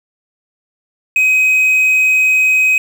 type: tone with quantisation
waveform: triangle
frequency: 2525 Hz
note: D#7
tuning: 25 cents sharp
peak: -7 dBFS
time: 1.16-2.78 s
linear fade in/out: 2 ms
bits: 6
effects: none